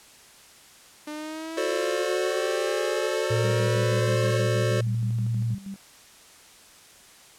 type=exponential sweep; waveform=sawtooth; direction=up; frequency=298.9 to 551 Hz; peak=-29 dBFS; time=1.07-4.42 s; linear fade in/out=5 ms
type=chord; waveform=square; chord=D dominant seventh; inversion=first; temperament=just; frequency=367.1 / 440.5 / 528.6 / 587.3 Hz; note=F#4 / A4 / C5 / D5; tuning=-14 / +2 / +18 / 0 cents; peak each=-31 dBFS; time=1.57-4.81 s; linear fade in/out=5 ms
type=tone with pitch glide; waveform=sine; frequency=114.4 to 116.06 Hz; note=A#2 to A#2; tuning=-32 to -7 cents; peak=-23 dBFS; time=3.3-5.55 s; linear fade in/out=10 ms; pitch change=+25 cents; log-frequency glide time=3.63-5.26 s
type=tone with tremolo; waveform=sine; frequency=196 Hz; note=G3; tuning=in tune; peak=-32 dBFS; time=3.44-5.76 s; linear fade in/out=0 ms; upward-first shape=square; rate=6.3 Hz; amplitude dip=70%
effects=white hiss -51 dBFS RMS until 7.38 s + low-pass 10000 Hz 12 dB/octave